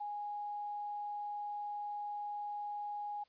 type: tone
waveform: sine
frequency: 827 Hz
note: G#5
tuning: 8 cents flat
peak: -38 dBFS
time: 0-3.24 s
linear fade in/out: 10 ms
effects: white hiss -72 dBFS RMS until 3.28 s + resampled to 11025 Hz